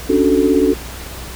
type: chord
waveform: sine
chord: D major seventh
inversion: third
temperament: equal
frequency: 277.2 / 293.7 / 370 / 440 Hz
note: C#4 / D4 / F#4 / A4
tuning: 0 / 0 / 0 / 0 cents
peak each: -16 dBFS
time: 0.09-0.74 s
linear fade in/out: 10 ms
effects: added 61 Hz sine -31 dBFS peak until 1.35 s + pink hiss -32 dBFS RMS until 1.35 s